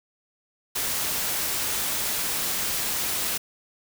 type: noise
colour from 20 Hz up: white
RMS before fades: -27 dBFS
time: 0.75-3.38 s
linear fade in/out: 10 ms
effects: none